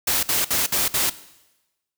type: noise bursts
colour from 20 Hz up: white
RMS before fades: -21 dBFS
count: 5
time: 0.07-1.098 s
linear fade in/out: 5 ms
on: 160 ms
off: 57 ms
effects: noise-tail reverb RT60 1.0 s tail -17 dB re dry